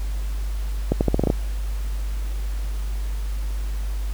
accelerating click train, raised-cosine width 2 ms, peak -5 dBFS, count 8, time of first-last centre 0.92-1.301 s, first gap 89 ms, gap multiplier 0.83, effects added 50 Hz sine -23 dBFS peak until 4.13 s + pink hiss -43 dBFS RMS until 4.13 s

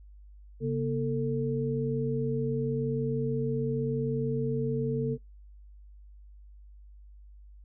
sine tone cluster, 136.5 / 237.4 / 447.4 Hz, C#3 / A#3 / A4, -26 / +32 / +29 cents, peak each -30 / -33 / -30 dBFS, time 0.6-5.18 s, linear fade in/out 50 ms, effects noise-tail reverb RT60 0.2 s tail -22 dB re dry + added 50 Hz sine -48 dBFS peak until 7.64 s

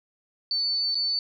sine tone with dropouts, 4503 Hz, C#8, 26 cents sharp, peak -23 dBFS, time 0.51-1.19 s, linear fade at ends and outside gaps 1 ms, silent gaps 0.946-0.953 s, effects none

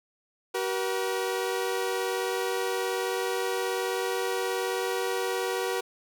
sawtooth tone pair together, 380 / 478.8 Hz, F#4 / A#4, +46 / +46 cents, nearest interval major third, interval 400 cents, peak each -26 dBFS, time 0.54-5.81 s, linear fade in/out 10 ms, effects none

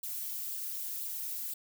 violet noise with flanger, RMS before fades -38 dBFS, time 0.03-1.54 s, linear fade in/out 5 ms, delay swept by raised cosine 0.24 to 3.64 ms, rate 2 Hz, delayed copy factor +0.6, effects none

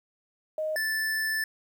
sine / square tone pair in turn, 622.3 / 1757 Hz, D#5 / A6, 0 / -3 cents, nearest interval octave + tritone, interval 1797 cents, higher second, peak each -27 dBFS, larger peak neither, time 0.58-0.76 / 0.76-1.44 s, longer second, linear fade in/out 2 ms, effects 10-bit

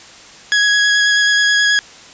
sawtooth tone with vibrato, 1666 Hz, G#6, 5 cents sharp, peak -7 dBFS, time 0.52-1.79 s, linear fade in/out 0 ms, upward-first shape square, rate 9.3 Hz, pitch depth 8 cents each way, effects white hiss -39 dBFS RMS until 2.13 s + resampled to 16000 Hz

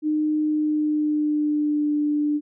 sine tone with pitch glide, 305.4 to 296.4 Hz, D#4 to D4, -32 to +16 cents, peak -19 dBFS, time 0.02-2.41 s, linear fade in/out 50 ms, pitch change -52 cents, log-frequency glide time 0.41-1.94 s, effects none

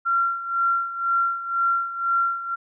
sine tone with tremolo, 1371 Hz, F6, 32 cents flat, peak -17 dBFS, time 0.05-2.56 s, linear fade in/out 20 ms, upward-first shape sine, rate 2 Hz, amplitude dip 75%, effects none

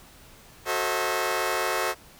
15% pulse chord, F# diminished seventh, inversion none, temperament just, 370 / 444 / 532.8 / 639.4 Hz, F#4 / A4 / C5 / Eb5, 0 / +16 / +31 / +47 cents, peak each -24 dBFS, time 0.65-1.95 s, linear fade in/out 50 ms, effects pink hiss -51 dBFS RMS until 2.19 s

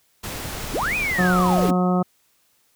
pink noise, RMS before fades -31 dBFS, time 0.23-1.71 s, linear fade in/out 10 ms
click train, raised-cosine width 5 ms, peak -23 dBFS, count 15, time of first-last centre 0.36-1.681 s, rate 10.6 Hz
sine linear two-way sweep, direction up then down, 220 to 2537 to 220 Hz, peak -21 dBFS, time 0.74-1.72 s, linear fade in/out 2 ms, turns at 0.96 s
harmonic tone, 181.2 Hz, F#3, 36 cents flat, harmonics 1 / 2 / 3 / 4 / 5 / 6 / 7, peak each -18 / -26 / -28 / -26 / -36 / -34 / -29 dBFS, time 1.18-2.03 s, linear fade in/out 10 ms
effects white hiss -63 dBFS RMS until 2.75 s

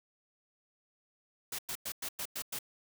white noise bursts, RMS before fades -38 dBFS, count 7, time 1.52-2.589 s, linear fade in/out 5 ms, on 67 ms, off 100 ms, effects none

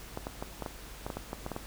clicks, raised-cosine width 1 ms, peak -21 dBFS, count 12, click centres 0.174 / 0.269 / 0.425 / 0.623 / 0.662 / 1.065 / 1.102 / 1.17 / 1.331 / 1.464 / 1.517 / 1.564 s, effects added 50 Hz sine -49 dBFS peak until 1.66 s + pink hiss -48 dBFS RMS until 1.66 s

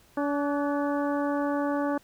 harmonic tone with a mistuned harmonic, 286.7 Hz, D4, 42 cents flat, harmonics 1 / 2 / 3 / 4 / 5 / 6, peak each -27 / -30 / -34 / -36 / -39 / -44 dBFS, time 0.17-1.98 s, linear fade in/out 5 ms, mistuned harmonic 5, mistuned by +56 cents, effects pink hiss -59 dBFS RMS until 2.03 s

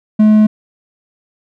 triangle tone, 214.1 Hz, A3, 47 cents flat, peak -3 dBFS, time 0.19-0.47 s, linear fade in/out 10 ms, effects none

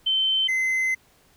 sine / triangle tone pair in turn, 3087 / 2055 Hz, G7 / C7, -27 / -32 cents, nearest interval perfect fifth, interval 705 cents, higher first, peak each -19 dBFS, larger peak neither, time 0.06-0.48 / 0.48-0.95 s, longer second, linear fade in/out 10 ms, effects pink hiss -59 dBFS RMS until 1.36 s

